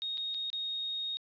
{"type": "tone with dropouts", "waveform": "sine", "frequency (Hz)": 3729, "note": "A#7", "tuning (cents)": 0, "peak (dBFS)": -33, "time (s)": [0.02, 1.17], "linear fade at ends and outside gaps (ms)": 0, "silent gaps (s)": [[0.173, 0.179], [0.342, 0.346], [0.501, 0.53]], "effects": ["resampled to 11025 Hz", "12-bit"]}